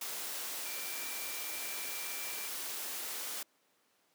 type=tone in noise; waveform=sine; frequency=2349 Hz; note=D7; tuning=in tune; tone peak=-47 dBFS; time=0.65-2.48 s; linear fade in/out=5 ms; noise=white; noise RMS=-40 dBFS; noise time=0.01-3.43 s; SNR=-10 dB; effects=pink hiss -72 dBFS RMS until 4.14 s + high-pass 300 Hz 12 dB/octave